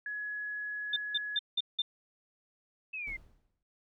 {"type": "tone", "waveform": "sine", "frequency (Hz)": 1686, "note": "G#6", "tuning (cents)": 26, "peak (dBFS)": -35, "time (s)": [0.06, 1.38], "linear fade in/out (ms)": 2}
{"type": "tone bursts", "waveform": "sine", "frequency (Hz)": 3591, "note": "A7", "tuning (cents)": 35, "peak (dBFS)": -27, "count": 5, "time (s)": [0.93, 1.82], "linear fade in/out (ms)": 5, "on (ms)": 34, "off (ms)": 180}
{"type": "exponential sweep", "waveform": "sine", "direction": "down", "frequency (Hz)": [2648, 2061], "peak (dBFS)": -36, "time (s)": [2.93, 3.17], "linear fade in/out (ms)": 10}
{"type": "noise with exponential decay", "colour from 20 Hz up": "brown", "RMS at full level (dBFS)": -45, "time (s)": [3.07, 3.63], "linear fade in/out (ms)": 1, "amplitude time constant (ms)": 120}
{"effects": []}